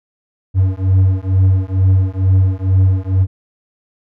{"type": "beating tone pair", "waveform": "triangle", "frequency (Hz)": [93.5, 95.7], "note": ["F#2", "G2"], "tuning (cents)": [19, -41], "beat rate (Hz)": 2.2, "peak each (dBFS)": -11, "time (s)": [0.54, 3.27], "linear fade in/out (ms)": 50, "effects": []}